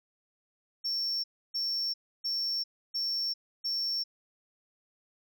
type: tone bursts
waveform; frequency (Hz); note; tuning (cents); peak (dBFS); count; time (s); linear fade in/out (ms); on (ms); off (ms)
sine; 5450; F8; -43; -26; 5; 0.84-4.04; 20; 400; 300
effects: tanh soft clip ceiling -28 dBFS